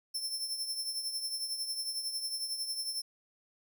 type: tone with tremolo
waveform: sawtooth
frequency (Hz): 5340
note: E8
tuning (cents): +22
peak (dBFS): -29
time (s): 0.14-3.02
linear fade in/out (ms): 10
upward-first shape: triangle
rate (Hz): 11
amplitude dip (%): 65
effects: none